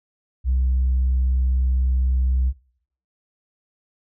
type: tone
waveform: sine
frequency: 64 Hz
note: C2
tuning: 38 cents flat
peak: -15 dBFS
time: 0.44-2.53 s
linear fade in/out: 50 ms
effects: noise-tail reverb RT60 0.6 s tail -21 dB re dry + tanh soft clip ceiling -14 dBFS